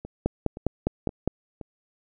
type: two click trains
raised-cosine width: 2 ms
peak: -9 / -23 dBFS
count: 6 / 4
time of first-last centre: 0.26-1.276 / 0.05-1.613 s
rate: 4.92 / 1.92 Hz
effects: none